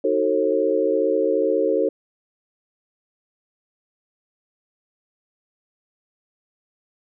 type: chord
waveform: sine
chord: D# diminished seventh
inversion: none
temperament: just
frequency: 311.1 / 373.4 / 448 / 537.6 Hz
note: D#4 / F#4 / A4 / C5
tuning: 0 / +16 / +31 / +47 cents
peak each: -25 / -24 / -21 / -22 dBFS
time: 0.04-1.89 s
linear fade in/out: 5 ms
effects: none